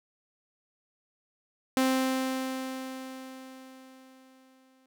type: tone with exponential decay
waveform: sawtooth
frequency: 261.6 Hz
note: C4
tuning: in tune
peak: -18 dBFS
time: 1.77-4.86 s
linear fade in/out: 1 ms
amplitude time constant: 670 ms
effects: none